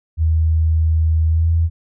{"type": "tone with pitch glide", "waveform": "sine", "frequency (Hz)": [80, 82.63], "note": ["D#2", "E2"], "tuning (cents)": [49, 5], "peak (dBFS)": -12, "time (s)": [0.17, 1.7], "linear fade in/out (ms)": 50, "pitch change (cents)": 56, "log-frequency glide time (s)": [1.28, 1.49], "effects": []}